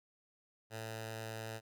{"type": "tone with notch filter", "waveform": "10% pulse", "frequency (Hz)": 111.2, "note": "A2", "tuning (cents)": 19, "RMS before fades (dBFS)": -44, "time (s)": [0.7, 1.61], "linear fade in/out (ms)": 50, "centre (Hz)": 270, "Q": 0.84, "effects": []}